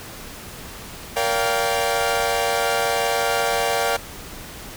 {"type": "chord", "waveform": "sawtooth", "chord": "G minor seventh", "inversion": "first", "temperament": "equal with one note detuned", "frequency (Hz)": [466.2, 572.6, 698.5, 784], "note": ["Bb4", "D5", "F5", "G5"], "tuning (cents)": [0, -44, 0, 0], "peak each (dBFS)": -21, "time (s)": [1.16, 3.97], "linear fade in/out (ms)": 10, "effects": ["pink hiss -37 dBFS RMS until 4.76 s"]}